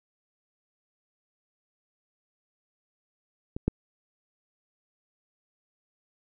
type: clicks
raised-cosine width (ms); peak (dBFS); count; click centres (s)
3; -20 / -10; 2; 3.565 / 3.68
effects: none